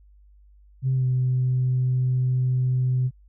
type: tone with pitch glide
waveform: sine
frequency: 131.3 to 127.56 Hz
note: C3 to C3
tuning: +6 to -44 cents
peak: -18 dBFS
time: 0.82-3.11 s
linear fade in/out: 50 ms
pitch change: -50 cents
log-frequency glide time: 0.94-1.06 s
effects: tanh soft clip ceiling -15 dBFS + added 50 Hz sine -50 dBFS peak until 3.28 s